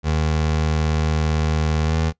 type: tone with pitch glide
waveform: 25% pulse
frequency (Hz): 77.78 to 80.2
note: D#2 to E2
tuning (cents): 0 to -47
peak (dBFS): -14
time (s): 0.03-2.13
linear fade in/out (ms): 50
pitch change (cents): +53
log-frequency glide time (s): 1.84-1.95
effects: noise-tail reverb RT60 0.1 s tail -21 dB re dry + resampled to 16000 Hz